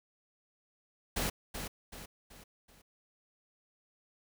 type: noise with echo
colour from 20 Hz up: pink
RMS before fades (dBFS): -33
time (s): 1.16-1.3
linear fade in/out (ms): 10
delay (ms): 380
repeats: 4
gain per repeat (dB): -7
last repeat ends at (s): 2.82
effects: none